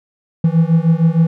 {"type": "beating tone pair", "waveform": "triangle", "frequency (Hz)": [161.1, 167.6], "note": ["E3", "E3"], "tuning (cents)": [-39, 29], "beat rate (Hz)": 6.5, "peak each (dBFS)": -11, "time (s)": [0.44, 1.27], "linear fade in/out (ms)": 5, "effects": []}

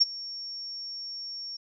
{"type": "tone with ADSR envelope", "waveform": "sine", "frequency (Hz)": 5500, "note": "F8", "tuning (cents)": -27, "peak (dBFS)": -14, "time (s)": [0, 1.57], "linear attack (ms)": 18, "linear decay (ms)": 24, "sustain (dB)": -21, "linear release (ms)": 9, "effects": []}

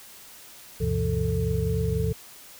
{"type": "tone cluster", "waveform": "sine", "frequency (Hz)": [71.3, 95.3, 121.9, 165.3, 442.3], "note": ["C#2", "G2", "B2", "E3", "A4"], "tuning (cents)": [49, -48, -22, 5, 9], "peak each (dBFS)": -29, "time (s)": [0.8, 2.13], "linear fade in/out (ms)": 10, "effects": ["white hiss -47 dBFS RMS until 2.59 s"]}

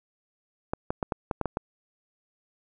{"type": "clicks", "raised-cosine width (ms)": 1, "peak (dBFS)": -13, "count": 8, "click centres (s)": [0.735, 0.905, 1.028, 1.122, 1.312, 1.413, 1.457, 1.571], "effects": []}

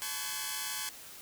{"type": "tone cluster", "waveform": "5% pulse", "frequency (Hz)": [864, 1028, 1123, 1522, 1658], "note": ["A5", "C6", "C#6", "F#6", "G#6"], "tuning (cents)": [-32, -31, 22, 48, -3], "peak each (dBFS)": -30, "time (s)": [0.02, 0.89], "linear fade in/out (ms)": 0, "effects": ["white hiss -49 dBFS RMS until 1.21 s"]}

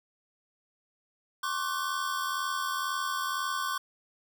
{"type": "tone cluster", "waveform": "square", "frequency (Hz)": [1072, 1154, 1511], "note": ["C6", "D6", "F#6"], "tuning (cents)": [42, -31, 36], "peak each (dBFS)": [-34, -35, -36], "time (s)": [1.43, 3.78], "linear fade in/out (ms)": 5, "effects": []}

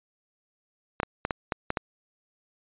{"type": "clicks", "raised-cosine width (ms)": 0.5, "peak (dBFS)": -11, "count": 7, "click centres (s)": [1.001, 1.032, 1.251, 1.308, 1.522, 1.704, 1.772], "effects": ["resampled to 8000 Hz"]}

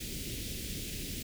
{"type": "band-stop noise", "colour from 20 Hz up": "pink", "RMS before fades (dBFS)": -39, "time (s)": [0, 1.23], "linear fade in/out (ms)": 10, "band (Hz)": [400, 2400], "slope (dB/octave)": 24, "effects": []}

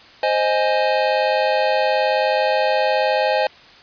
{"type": "chord", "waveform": "square", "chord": "Ab major", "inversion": "first", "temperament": "equal", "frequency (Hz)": [523.3, 622.3, 830.6], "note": ["C5", "Eb5", "Ab5"], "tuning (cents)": [0, 0, 0], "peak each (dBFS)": -21, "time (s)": [0.23, 3.47], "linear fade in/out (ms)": 2, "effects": ["white hiss -45 dBFS RMS until 3.82 s", "resampled to 11025 Hz"]}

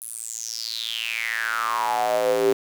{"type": "tone with high-pass filter sweep", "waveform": "square", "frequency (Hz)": 56.9, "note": "A#1", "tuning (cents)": -41, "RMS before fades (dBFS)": -25, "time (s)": [0.01, 2.53], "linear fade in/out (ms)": 5, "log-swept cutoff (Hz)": [11000, 370], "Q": 8, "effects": ["7-bit"]}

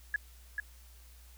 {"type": "tone with echo", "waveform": "sine", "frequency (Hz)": 1691, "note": "G#6", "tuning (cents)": 31, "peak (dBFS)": -27, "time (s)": [0.14, 0.16], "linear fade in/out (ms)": 2, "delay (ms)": 440, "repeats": 1, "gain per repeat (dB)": -4, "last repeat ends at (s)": 0.6, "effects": ["added 60 Hz sine -53 dBFS peak until 1.37 s", "white hiss -61 dBFS RMS until 1.37 s"]}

